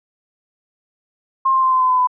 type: tone with pitch steps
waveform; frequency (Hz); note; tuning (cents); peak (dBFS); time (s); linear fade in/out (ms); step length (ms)
sine; 1063 / 1052.6 / 1042.3 / 1032.1 / 1022.1 / 1012.1 / 1002.2; C6 / C6 / C6 / C6 / C6 / B5 / B5; +27 / +10 / -7 / -24 / -41 / +42 / +25; -12; 1.45-2.073; 10; 89
effects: none